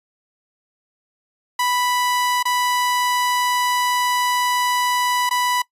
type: tone with dropouts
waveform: sawtooth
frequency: 987.8 Hz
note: B5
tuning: in tune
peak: -14 dBFS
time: 1.59-5.62 s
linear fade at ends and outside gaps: 5 ms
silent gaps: 2.428-2.453 / 5.293-5.309 s
effects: noise-tail reverb RT60 0.1 s tail -21 dB re dry + resampled to 32000 Hz